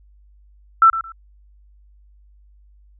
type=tone with echo; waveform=sine; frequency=1334 Hz; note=E6; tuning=20 cents sharp; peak=-7 dBFS; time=0.82-0.9 s; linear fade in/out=2 ms; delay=110 ms; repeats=2; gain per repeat=-13 dB; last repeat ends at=1.12 s; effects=added 50 Hz sine -48 dBFS peak until 2.99 s